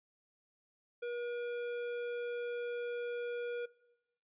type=tone with hard clipping; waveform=sine; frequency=480 Hz; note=B4; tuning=49 cents flat; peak=-39 dBFS; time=1.02-3.66 s; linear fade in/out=10 ms; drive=13 dB; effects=noise-tail reverb RT60 0.9 s tail -20 dB re dry + resampled to 8000 Hz